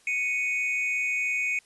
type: tone pair together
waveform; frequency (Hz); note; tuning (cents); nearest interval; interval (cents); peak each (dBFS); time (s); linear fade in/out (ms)
triangle; 2217 / 2494; C#7 / D#7; 0 / +3; major second; 203; -26; 0.07-1.59; 2
effects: white hiss -60 dBFS RMS until 1.65 s + resampled to 24000 Hz